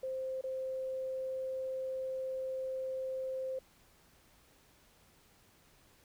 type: tone with dropouts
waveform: sine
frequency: 523.3 Hz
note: C5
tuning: in tune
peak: -35 dBFS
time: 0.03-3.59 s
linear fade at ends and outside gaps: 5 ms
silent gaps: 0.412-0.438 s
effects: pink hiss -65 dBFS RMS until 6.04 s